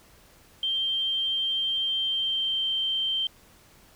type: tone with pitch glide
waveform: sine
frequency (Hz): 3154 to 3132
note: G7 to G7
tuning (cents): +10 to -2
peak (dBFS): -24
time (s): 0.63-3.27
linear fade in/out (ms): 2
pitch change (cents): -12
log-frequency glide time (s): 1.87-2.64
effects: pink hiss -56 dBFS RMS until 3.95 s